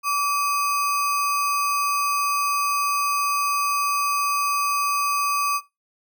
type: tone with sample-and-hold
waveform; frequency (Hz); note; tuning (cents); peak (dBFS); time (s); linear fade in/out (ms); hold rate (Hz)
sine; 1154; D6; -31; -19; 0.03-5.61; 50; 3675
effects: noise-tail reverb RT60 0.2 s tail -17 dB re dry